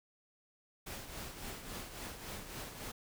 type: noise with tremolo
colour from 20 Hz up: pink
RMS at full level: -43 dBFS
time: 0.86-2.92 s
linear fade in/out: 10 ms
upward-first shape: triangle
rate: 3.6 Hz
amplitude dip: 60%
effects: none